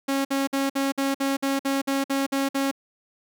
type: tone bursts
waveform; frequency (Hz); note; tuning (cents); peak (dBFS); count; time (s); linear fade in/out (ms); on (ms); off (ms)
sawtooth; 273.7; C#4; -22; -18; 12; 0.08-2.714; 10; 170; 54
effects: none